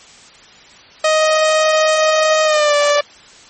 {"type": "tone with pitch glide", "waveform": "sawtooth", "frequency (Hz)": [625, 583.1], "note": ["D#5", "D5"], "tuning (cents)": [8, -13], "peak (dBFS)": -7, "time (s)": [1.04, 3.01], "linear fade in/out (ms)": 5, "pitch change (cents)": -121, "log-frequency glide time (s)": [2.44, 2.75], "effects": ["white hiss -42 dBFS RMS until 3.49 s", "MP3 32 kbps"]}